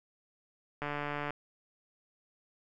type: click train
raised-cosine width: 0.5 ms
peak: -21 dBFS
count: 72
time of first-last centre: 0.82-1.306 s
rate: 146 Hz
effects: none